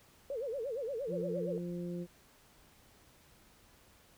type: tone with vibrato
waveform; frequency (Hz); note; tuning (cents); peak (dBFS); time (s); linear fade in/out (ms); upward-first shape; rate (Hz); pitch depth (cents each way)
sine; 502; B4; +28; -35; 0.3-1.58; 2; sine; 8.6; 240
type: harmonic tone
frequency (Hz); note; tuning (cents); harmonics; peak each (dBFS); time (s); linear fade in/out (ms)
174.8; F3; +2; 1 / 2 / 3; -38 / -42 / -48; 1.07-2.07; 50
effects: pink hiss -63 dBFS RMS until 4.17 s